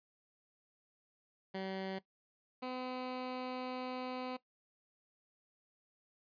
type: tone pair in turn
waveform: 15% pulse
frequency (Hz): 191 / 254.2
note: G3 / C4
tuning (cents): -45 / -50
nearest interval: perfect fourth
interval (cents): 495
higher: second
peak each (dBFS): -32 / -33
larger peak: first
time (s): 1.54-1.99 / 2.62-4.37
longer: second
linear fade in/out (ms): 10
effects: noise-tail reverb RT60 0.1 s tail -17 dB re dry + resampled to 11025 Hz